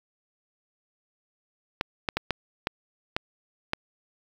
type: clicks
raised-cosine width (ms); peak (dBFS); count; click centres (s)
0.3; -9; 7; 1.811 / 2.088 / 2.17 / 2.307 / 2.671 / 3.165 / 3.734
effects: 7-bit